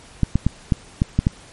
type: clicks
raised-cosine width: 5 ms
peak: -3 dBFS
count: 7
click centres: 0.233 / 0.356 / 0.466 / 0.722 / 1.019 / 1.19 / 1.269 s
effects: pink hiss -45 dBFS RMS until 1.52 s + MP3 48 kbps